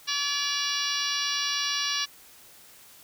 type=harmonic tone with a mistuned harmonic; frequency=571 Hz; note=D5; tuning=49 cents flat; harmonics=2 / 3 / 4 / 5 / 6 / 7 / 8 / 9 / 10; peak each=-36 / -35 / -37 / -33 / -34 / -33 / -35 / -36 / -34 dBFS; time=0.07-2.06 s; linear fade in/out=20 ms; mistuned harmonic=4; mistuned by=+39 cents; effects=white hiss -52 dBFS RMS until 3.03 s